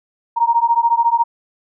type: beating tone pair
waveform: sine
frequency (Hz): 927 / 941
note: A#5 / A#5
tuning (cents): -10 / +16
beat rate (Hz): 14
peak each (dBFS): -15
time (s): 0.36-1.24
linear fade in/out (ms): 20
effects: none